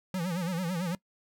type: tone with vibrato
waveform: square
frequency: 176.4 Hz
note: F3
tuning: 18 cents sharp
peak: -30 dBFS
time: 0.14-0.95 s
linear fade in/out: 2 ms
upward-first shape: sine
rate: 9 Hz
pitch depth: 130 cents each way
effects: noise-tail reverb RT60 0.1 s tail -21 dB re dry